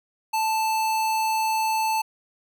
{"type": "tone", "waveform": "square", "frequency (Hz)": 880, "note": "A5", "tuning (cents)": 0, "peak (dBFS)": -22, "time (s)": [0.33, 2.02], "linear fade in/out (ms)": 10, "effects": []}